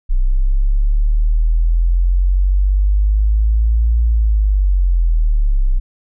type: linear two-way sweep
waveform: sine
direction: up then down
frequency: 30.75 to 57.3 to 30.75 Hz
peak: -10 dBFS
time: 0.09-5.8 s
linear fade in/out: 20 ms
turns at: 4.02 s
effects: none